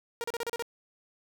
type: tone bursts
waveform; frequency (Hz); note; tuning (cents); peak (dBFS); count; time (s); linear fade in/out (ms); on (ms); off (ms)
sawtooth; 469.2; A#4; +11; -27; 7; 0.21-0.624; 0; 30; 34
effects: none